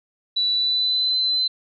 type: tone with pitch glide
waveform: sine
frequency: 3951 to 4048 Hz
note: B7 to B7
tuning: 0 to +42 cents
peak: -18 dBFS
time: 0.36-1.48 s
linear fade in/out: 10 ms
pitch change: +42 cents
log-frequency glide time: 0.52-1.16 s
effects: none

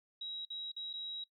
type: tone with dropouts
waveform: sine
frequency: 3846 Hz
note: B7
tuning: 47 cents flat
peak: -39 dBFS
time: 0.21-1.24 s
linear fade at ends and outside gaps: 5 ms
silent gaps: 0.452-0.502 / 0.718-0.764 / 0.931-0.936 s
effects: noise-tail reverb RT60 0.1 s tail -20 dB re dry

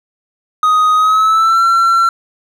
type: tone with pitch glide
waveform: triangle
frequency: 1250 to 1355.3 Hz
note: D#6 to E6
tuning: +8 to +48 cents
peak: -6 dBFS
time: 0.63-2.09 s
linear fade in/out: 2 ms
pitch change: +140 cents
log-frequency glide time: 0.95-1.62 s
effects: none

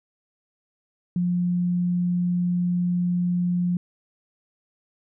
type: tone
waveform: sine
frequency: 177 Hz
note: F3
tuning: 23 cents sharp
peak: -20 dBFS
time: 1.16-3.77 s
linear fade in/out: 2 ms
effects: none

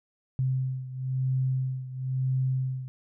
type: beating tone pair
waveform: sine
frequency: 130.2 / 131.2 Hz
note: C3 / C3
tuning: -8 / +5 cents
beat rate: 1 Hz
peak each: -27 / -31 dBFS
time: 0.39-2.88 s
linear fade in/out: 0 ms
effects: none

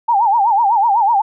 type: tone with vibrato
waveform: sine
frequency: 865 Hz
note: A5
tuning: 30 cents flat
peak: -10 dBFS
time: 0.08-1.22 s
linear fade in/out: 10 ms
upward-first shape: sine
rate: 8 Hz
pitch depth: 180 cents each way
effects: none

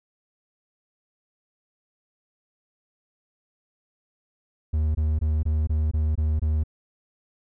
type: tone bursts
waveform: triangle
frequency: 77.2 Hz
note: D#2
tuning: 13 cents flat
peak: -18 dBFS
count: 8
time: 4.73-6.637 s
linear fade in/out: 10 ms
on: 220 ms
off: 21 ms
effects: none

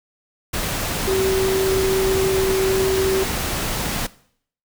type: tone in noise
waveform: sine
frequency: 382.2 Hz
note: G4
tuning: 44 cents flat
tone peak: -17 dBFS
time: 1.07-3.24 s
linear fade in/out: 10 ms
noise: pink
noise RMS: -24 dBFS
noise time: 0.53-4.07 s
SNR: +4 dB
effects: noise-tail reverb RT60 0.6 s tail -19 dB re dry

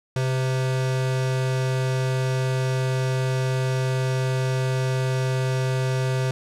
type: tone pair together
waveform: square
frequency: 130.81 / 511.6 Hz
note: C3 / C5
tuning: 0 / -39 cents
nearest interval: 2 octaves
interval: 2361 cents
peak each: -22 / -33 dBFS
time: 0.16-6.31 s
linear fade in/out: 2 ms
effects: low-pass 9000 Hz 12 dB/octave + 10-bit

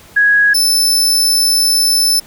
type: tone pair in turn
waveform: sine / sawtooth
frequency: 1661.2 / 5274 Hz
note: G#6 / E8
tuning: 0 / 0 cents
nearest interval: octave + minor sixth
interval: 2000 cents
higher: second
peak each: -7 dBFS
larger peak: neither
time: 0.16-0.54 / 0.54-2.2 s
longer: second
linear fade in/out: 10 ms
effects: pink hiss -41 dBFS RMS until 2.26 s

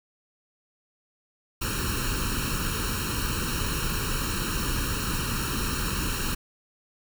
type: noise with comb filter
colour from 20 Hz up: pink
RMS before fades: -28 dBFS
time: 1.61-6.35 s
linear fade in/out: 10 ms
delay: 0.72 ms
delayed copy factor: +1
effects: none

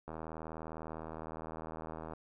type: click train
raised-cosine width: 1 ms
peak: -29 dBFS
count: 165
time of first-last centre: 0.08-2.135 s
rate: 79.8 Hz
effects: none

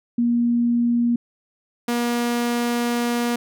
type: tone pair in turn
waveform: sine / sawtooth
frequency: 237.6 / 238.8 Hz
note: A#3 / A#3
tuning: +33 / +42 cents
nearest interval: unison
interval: 9 cents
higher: second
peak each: -16 dBFS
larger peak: neither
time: 0.18-1.16 / 1.88-3.36 s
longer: second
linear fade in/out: 5 ms
effects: none

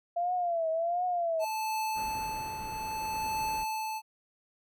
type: tone with vibrato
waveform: sine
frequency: 683 Hz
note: F5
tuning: 39 cents flat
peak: -27 dBFS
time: 0.16-1.45 s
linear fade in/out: 10 ms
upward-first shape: triangle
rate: 1.4 Hz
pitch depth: 120 cents each way
type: tone with tremolo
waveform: square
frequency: 873 Hz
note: A5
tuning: 14 cents flat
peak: -30 dBFS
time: 1.39-4.02 s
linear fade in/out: 50 ms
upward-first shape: triangle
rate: 0.61 Hz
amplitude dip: 60%
type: low-pass noise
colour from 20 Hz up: pink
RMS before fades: -45 dBFS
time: 1.94-3.66 s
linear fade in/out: 50 ms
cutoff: 1600 Hz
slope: 12 dB/octave
effects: none

